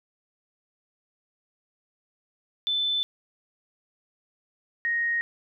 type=tone pair in turn; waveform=sine; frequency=3520 / 1869.4 Hz; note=A7 / A#6; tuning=0 / +4 cents; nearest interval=major seventh; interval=1096 cents; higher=first; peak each=-23 dBFS; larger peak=neither; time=2.67-3.03 / 4.85-5.21 s; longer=neither; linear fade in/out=0 ms; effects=none